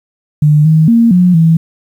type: tone with pitch steps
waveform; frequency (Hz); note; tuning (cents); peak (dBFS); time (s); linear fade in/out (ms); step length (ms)
sine; 150 / 157.9 / 231.7 / 179.5 / 163.2; D3 / D#3 / A#3 / F3 / E3; +37 / +26 / -10 / +48 / -17; -4; 0.42-1.57; 5; 230
effects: 7-bit